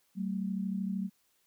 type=tone pair together; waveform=sine; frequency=191.22 / 224.3 Hz; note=G3 / A3; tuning=-43 / +34 cents; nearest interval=minor third; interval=277 cents; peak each=-32 / -37 dBFS; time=0.15-1.1 s; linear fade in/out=50 ms; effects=white hiss -72 dBFS RMS until 1.46 s